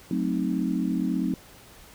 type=chord; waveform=sine; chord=F# diminished seventh; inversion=none; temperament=equal; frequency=185 / 220 / 261.6 / 311.1 Hz; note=F#3 / A3 / C4 / Eb4; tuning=0 / 0 / 0 / 0 cents; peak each=-28 / -30 / -28 / -30 dBFS; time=0.11-1.34 s; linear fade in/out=2 ms; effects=pink hiss -50 dBFS RMS until 1.94 s